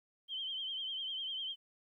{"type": "tone with vibrato", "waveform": "sine", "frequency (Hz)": 3136, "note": "G7", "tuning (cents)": 0, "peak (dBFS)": -37, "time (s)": [0.28, 1.56], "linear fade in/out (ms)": 50, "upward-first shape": "triangle", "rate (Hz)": 10, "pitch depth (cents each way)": 73, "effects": ["13-bit"]}